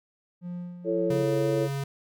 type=tone with tremolo; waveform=triangle; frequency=176.4 Hz; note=F3; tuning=18 cents sharp; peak=-30 dBFS; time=0.41-1.27 s; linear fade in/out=50 ms; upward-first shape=sine; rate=1.9 Hz; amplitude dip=60%
type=chord; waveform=sine; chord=A major; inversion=second; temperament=equal with one note detuned; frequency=337.3 / 440 / 554.4 Hz; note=E4 / A4 / C#5; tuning=+40 / 0 / 0 cents; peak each=-28 dBFS; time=0.84-1.69 s; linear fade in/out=50 ms
type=tone; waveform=square; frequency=138.59 Hz; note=C#3; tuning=in tune; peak=-29 dBFS; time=1.1-1.84 s; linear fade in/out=5 ms
effects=none